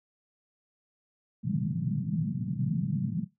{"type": "band-pass noise", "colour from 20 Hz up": "white", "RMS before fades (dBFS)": -30, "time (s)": [1.43, 3.25], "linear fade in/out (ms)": 20, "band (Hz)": [120, 200], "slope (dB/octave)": 48, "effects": ["noise-tail reverb RT60 0.2 s tail -17 dB re dry"]}